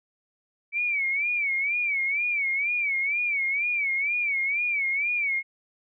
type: tone with vibrato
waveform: sine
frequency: 2285 Hz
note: D7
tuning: 48 cents flat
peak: -23 dBFS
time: 0.72-5.43 s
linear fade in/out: 50 ms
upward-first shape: sine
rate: 2.1 Hz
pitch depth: 120 cents each way
effects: none